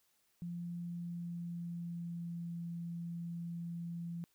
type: tone with pitch glide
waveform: sine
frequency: 172.8 to 170.13 Hz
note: F3 to F3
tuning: -18 to -45 cents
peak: -39 dBFS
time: 0.42-4.24 s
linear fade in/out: 0 ms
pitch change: -27 cents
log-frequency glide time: 0.8-2.57 s
effects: white hiss -75 dBFS RMS until 4.34 s